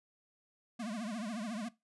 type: tone with vibrato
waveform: square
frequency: 220.8 Hz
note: A3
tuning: 6 cents sharp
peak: -38 dBFS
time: 0.79-1.69 s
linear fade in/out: 10 ms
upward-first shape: triangle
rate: 14 Hz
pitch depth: 200 cents each way
effects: noise-tail reverb RT60 0.2 s tail -18 dB re dry + resampled to 24000 Hz